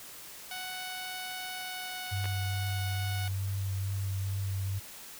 10% pulse tone with pitch glide, 741 to 735.9 Hz, F#5 to F#5, +2 to -10 cents, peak -29 dBFS, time 0.51-3.28 s, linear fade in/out 2 ms, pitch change -12 cents, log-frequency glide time 1.57-2.42 s
sine tone with vibrato, 97.3 Hz, G2, 12 cents flat, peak -30 dBFS, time 2.11-4.8 s, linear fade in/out 20 ms, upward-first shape triangle, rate 2.3 Hz, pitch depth 17 cents each way
clicks, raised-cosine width 0.3 ms, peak -23 dBFS, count 2, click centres 2.243 / 2.256 s
effects white hiss -47 dBFS RMS until 5.19 s

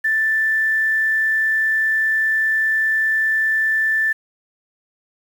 sine tone with quantisation, 1765 Hz, A6, 5 cents sharp, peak -15 dBFS, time 0.04-4.13 s, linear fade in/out 10 ms, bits 7, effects none

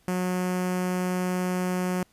sawtooth tone with notch filter, 182.1 Hz, F#3, 27 cents flat, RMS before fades -27 dBFS, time 0.08-2.03 s, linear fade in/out 0 ms, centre 3800 Hz, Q 1.4, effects pink hiss -63 dBFS RMS until 2.12 s + resampled to 32000 Hz

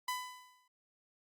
sawtooth tone with exponential decay, 1001 Hz, B5, 23 cents sharp, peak -29 dBFS, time 0.08-0.68 s, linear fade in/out 5 ms, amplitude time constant 130 ms, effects Opus 48 kbps

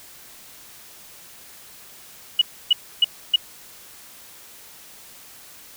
sine tone bursts, 2921 Hz, F#7, 23 cents flat, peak -11 dBFS, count 4, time 2.39-3.36 s, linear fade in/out 5 ms, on 25 ms, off 290 ms, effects white hiss -45 dBFS RMS until 5.76 s

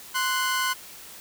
sawtooth tone pair together, 1041.7 / 1483 Hz, C6 / F#6, -8 / +4 cents, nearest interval tritone, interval 612 cents, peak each -22 / -23 dBFS, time 0.14-0.74 s, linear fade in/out 20 ms, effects white hiss -44 dBFS RMS until 1.2 s

